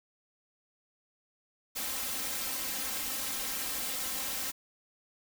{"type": "noise with comb filter", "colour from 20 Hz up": "white", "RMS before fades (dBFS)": -35, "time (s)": [1.75, 4.52], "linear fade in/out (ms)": 20, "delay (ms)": 3.8, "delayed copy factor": 0.9, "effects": []}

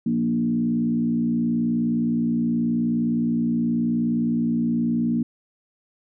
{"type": "tone with frequency modulation", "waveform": "sine", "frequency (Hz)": 234.5, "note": "A#3", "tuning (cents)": 11, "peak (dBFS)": -19, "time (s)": [0.06, 5.23], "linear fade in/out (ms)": 5, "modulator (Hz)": 59.1, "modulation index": 0.86, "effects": []}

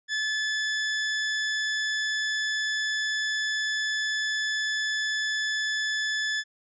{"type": "tone", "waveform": "sawtooth", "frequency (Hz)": 1731, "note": "A6", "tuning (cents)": -29, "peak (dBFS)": -22, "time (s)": [0.08, 6.44], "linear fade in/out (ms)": 50, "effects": ["resampled to 16000 Hz"]}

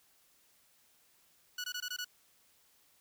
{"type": "tone bursts", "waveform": "15% pulse", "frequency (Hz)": 1471, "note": "F#6", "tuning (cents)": -11, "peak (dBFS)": -30, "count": 6, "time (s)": [1.58, 2.046], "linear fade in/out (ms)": 5, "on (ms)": 61, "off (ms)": 20, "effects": ["white hiss -68 dBFS RMS until 3 s"]}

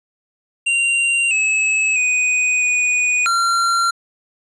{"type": "tone with pitch steps", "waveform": "square", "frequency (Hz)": [2769, 2587, 2490, 2471, 1373], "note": ["F7", "E7", "D#7", "D#7", "F6"], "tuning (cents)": [-15, -33, 1, -13, -30], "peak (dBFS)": -15, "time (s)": [0.66, 3.91], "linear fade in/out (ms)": 10, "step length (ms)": 650, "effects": ["resampled to 22050 Hz"]}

